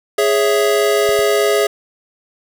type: chord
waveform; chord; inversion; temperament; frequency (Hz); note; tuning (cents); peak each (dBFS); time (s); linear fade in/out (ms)
square; C# minor; second; equal; 415.3 / 554.4 / 659.3; G#4 / C#5 / E5; 0 / 0 / 0; -15 / -20 / -19; 0.18-1.67; 5
type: clicks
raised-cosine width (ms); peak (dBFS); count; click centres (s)
5; -22 / -23; 2; 1.091 / 1.191
effects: none